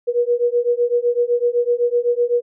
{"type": "beating tone pair", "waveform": "sine", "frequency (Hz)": [477.5, 485.4], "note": ["A#4", "B4"], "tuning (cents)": [42, -30], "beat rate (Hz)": 7.9, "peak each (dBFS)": -18, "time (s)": [0.07, 2.42], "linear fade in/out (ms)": 20, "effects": []}